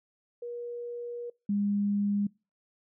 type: tone pair in turn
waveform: sine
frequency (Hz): 478.5 / 203.2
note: A#4 / G#3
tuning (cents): +45 / -38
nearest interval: octave + minor third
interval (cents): 1483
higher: first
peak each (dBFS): -35 / -25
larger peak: second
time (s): 0.42-1.3 / 1.49-2.27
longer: first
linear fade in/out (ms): 5
effects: noise-tail reverb RT60 0.3 s tail -25 dB re dry